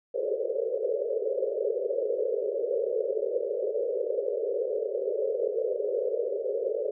pink band-pass noise, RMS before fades -29 dBFS, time 0.14-6.91 s, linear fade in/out 5 ms, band 400 to 570 Hz, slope 96 dB/octave, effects none

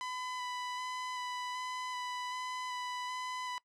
sawtooth tone with vibrato, 1000 Hz, B5, 21 cents sharp, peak -34 dBFS, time 0.01-3.58 s, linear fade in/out 0 ms, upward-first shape square, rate 1.3 Hz, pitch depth 11 cents each way, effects noise-tail reverb RT60 0.1 s tail -21 dB re dry + low-pass 7000 Hz 12 dB/octave

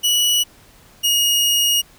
sawtooth tone pair in turn, 2936 / 2872 Hz, F#7 / F7, -14 / +48 cents, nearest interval unison, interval 38 cents, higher first, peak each -11 dBFS, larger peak neither, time 0.03-0.44 / 1.03-1.82 s, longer second, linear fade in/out 20 ms, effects pink hiss -49 dBFS RMS until 1.98 s

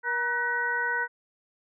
harmonic tone with a mistuned harmonic, 477 Hz, A#4, 40 cents sharp, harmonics 1 / 2 / 3 / 4, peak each -37 / -32 / -27 / -32 dBFS, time 0.03-1.08 s, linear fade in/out 50 ms, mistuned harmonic 3, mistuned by +78 cents, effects none

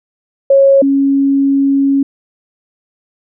sine tone pair in turn, 548 / 275.8 Hz, C#5 / C#4, -20 / -9 cents, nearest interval octave, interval 1189 cents, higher first, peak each -4 / -8 dBFS, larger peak first, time 0.5-0.82 / 0.82-2.03 s, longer second, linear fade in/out 5 ms, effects none

